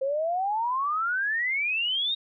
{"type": "exponential sweep", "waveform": "sine", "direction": "up", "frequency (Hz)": [523.3, 3777], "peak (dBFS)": -24, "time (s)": [0.01, 2.15], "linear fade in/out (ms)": 10, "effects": []}